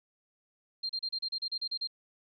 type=tone bursts; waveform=sine; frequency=4186 Hz; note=C8; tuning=in tune; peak=-31 dBFS; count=11; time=0.83-1.874 s; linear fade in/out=10 ms; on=64 ms; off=34 ms; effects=none